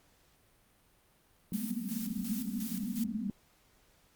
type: band-pass noise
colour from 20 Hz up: pink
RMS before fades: -36 dBFS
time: 1.52-3.3 s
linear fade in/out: 2 ms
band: 190 to 250 Hz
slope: 96 dB/octave
type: noise with tremolo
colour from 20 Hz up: blue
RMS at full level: -43 dBFS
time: 1.53-3.04 s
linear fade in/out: 5 ms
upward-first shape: square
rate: 2.8 Hz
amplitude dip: 60%
effects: pink hiss -67 dBFS RMS until 4.15 s + Opus 48 kbps